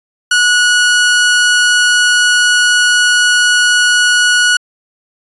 sawtooth tone, 1463 Hz, F#6, 20 cents flat, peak -4 dBFS, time 0.31-4.57 s, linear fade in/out 5 ms, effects resampled to 24000 Hz

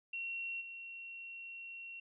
sine tone with level steps, 2732 Hz, F7, 39 cents flat, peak -38 / -45 dBFS, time 0.13-2 s, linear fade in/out 5 ms, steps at 0.6 s, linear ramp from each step 20 ms, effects none

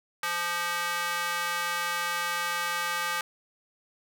square tone with high-pass filter, 173.3 Hz, F3, 13 cents flat, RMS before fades -30 dBFS, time 0.23-3.21 s, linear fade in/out 2 ms, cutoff 1300 Hz, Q 1.7, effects none

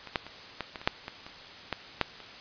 clicks, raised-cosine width 0.3 ms, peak -25 / -10 / -26 / -16 / -21 / -26 / -6 / -20 / -26 / -13 / -7 / -30 dBFS, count 12, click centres 0.073 / 0.158 / 0.266 / 0.607 / 0.758 / 0.815 / 0.875 / 1.081 / 1.265 / 1.727 / 2.013 / 2.203 s, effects white hiss -46 dBFS RMS until 2.4 s + resampled to 11025 Hz

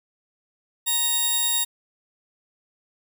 10% pulse tone pair together, 932.3 / 3739 Hz, A#5 / A#7, 0 / +4 cents, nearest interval 2 octaves, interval 2404 cents, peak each -24 / -13 dBFS, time 0.86-1.65 s, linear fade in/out 20 ms, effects none

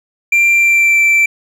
triangle tone with pitch glide, 2369 to 2338 Hz, D7 to D7, +14 to -8 cents, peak -6 dBFS, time 0.32-1.26 s, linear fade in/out 5 ms, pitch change -22 cents, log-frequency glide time 0.5-1.01 s, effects none

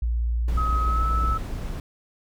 sine tone, 58.27 Hz, A#1, in tune, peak -21 dBFS, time 0.02-1.35 s, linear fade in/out 5 ms
brown noise, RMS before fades -31 dBFS, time 0.48-1.8 s, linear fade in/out 2 ms
sine tone with pitch glide, 1271 to 1306 Hz, D#6 to E6, +36 to -17 cents, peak -24 dBFS, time 0.57-1.38 s, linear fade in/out 10 ms, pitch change +47 cents, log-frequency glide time 0.84-1.05 s
effects none

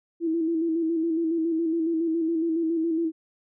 sine tone with vibrato, 328.1 Hz, E4, 8 cents flat, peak -22 dBFS, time 0.2-3.12 s, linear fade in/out 50 ms, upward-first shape square, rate 7.2 Hz, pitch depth 41 cents each way, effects none

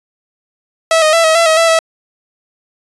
sawtooth tone with pitch steps, 651 / 621 / 665 / 638 / 671 / 637 / 663 / 651 Hz, E5 / D#5 / E5 / D#5 / E5 / D#5 / E5 / E5, -22 / -3 / +15 / +43 / +31 / +41 / +10 / -22 cents, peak -4 dBFS, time 0.91-1.79 s, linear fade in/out 2 ms, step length 110 ms, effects resampled to 24000 Hz

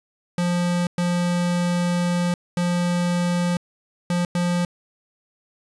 square tone bursts at uneven times, 175.6 Hz, F3, 10 cents sharp, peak -20 dBFS, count 5, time 0.38-0.87 / 0.98-2.34 / 2.57-3.57 / 4.1-4.25 / 4.35-4.65 s, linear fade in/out 2 ms, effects resampled to 24000 Hz + 8-bit

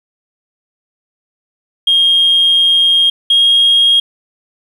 sine tone pair in turn, 3236 / 3259 Hz, G#7 / G#7, -46 / -33 cents, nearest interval unison, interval 13 cents, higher second, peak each -6 / -5 dBFS, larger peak second, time 1.87-3.1 / 3.3-4 s, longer first, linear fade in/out 5 ms, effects tanh soft clip ceiling -3 dBFS + 7-bit

